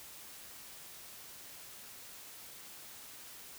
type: silence
effects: white hiss -51 dBFS RMS until 3.58 s